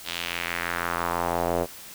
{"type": "tone with band-pass filter sweep", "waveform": "square", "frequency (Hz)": 43, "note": "F1", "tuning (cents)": -26, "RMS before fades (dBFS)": -28, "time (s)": [0.04, 1.67], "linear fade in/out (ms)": 50, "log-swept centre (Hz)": [3700, 540], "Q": 2, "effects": ["white hiss -43 dBFS RMS until 1.94 s"]}